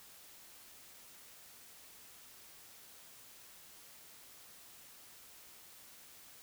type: silence
effects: white hiss -57 dBFS RMS until 6.42 s